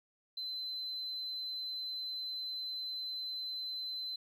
sine tone, 4055 Hz, B7, 45 cents sharp, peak -36 dBFS, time 0.37-4.16 s, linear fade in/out 5 ms, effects tanh soft clip ceiling -34 dBFS + 12-bit

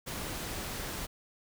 pink noise, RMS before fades -38 dBFS, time 0.06-1.07 s, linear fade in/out 20 ms, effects none

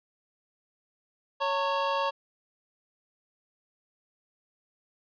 square tone cluster, 556 / 911 / 1102 Hz, C#5 / A#5 / C#6, +5 / -40 / -11 cents, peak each -31 dBFS, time 1.4-2.11 s, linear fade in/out 20 ms, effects resampled to 11025 Hz

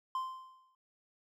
triangle tone with exponential decay, 1041 Hz, C6, 9 cents flat, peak -29 dBFS, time 0.15-0.75 s, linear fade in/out 2 ms, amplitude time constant 130 ms, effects none

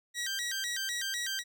15% pulse tone with vibrato, 1738 Hz, A6, 22 cents flat, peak -26 dBFS, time 0.14-1.44 s, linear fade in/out 50 ms, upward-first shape square, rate 4 Hz, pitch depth 170 cents each way, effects none

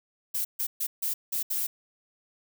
violet noise bursts at uneven times, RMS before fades -29 dBFS, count 6, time 0.34-0.45 / 0.59-0.67 / 0.8-0.87 / 1.02-1.14 / 1.32-1.43 / 1.5-1.67 s, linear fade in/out 10 ms, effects none

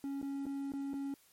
triangle tone with dropouts, 277.2 Hz, C#4, in tune, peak -34 dBFS, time 0.04-1.14 s, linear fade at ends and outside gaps 1 ms, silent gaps 0.216-0.227 / 0.456-0.465 / 0.72-0.736 / 0.934-0.94 s, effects white hiss -66 dBFS RMS until 1.32 s + MP3 64 kbps

